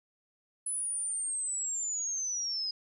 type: linear sweep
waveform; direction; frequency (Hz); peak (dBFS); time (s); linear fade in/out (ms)
sine; down; 10120 to 4969; -31; 0.66-2.71; 5
effects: none